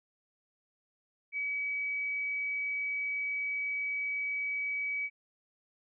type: tone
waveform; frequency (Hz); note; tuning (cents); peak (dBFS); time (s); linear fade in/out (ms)
sine; 2277; C#7; +46; -31; 1.32-5.1; 50
effects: none